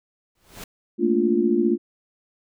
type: noise with exponential growth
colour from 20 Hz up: pink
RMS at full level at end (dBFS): -33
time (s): 0.35-0.64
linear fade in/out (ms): 5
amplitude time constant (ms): 63
type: chord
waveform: sine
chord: Bb major seventh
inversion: third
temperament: just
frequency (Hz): 218.5 / 233.1 / 291.4 / 349.6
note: A3 / Bb3 / D4 / F4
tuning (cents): -12 / 0 / -13 / +2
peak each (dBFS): -24 / -23 / -25 / -20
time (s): 0.98-1.78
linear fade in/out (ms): 50
effects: none